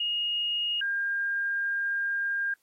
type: tone pair in turn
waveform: sine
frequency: 2863 / 1606.8 Hz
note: F7 / G6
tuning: +42 / +42 cents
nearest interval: minor seventh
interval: 1000 cents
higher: first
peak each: -26 / -26 dBFS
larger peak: neither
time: 0-0.81 / 0.81-2.54 s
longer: second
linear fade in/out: 5 ms
effects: white hiss -71 dBFS RMS until 2.62 s + AAC 48 kbps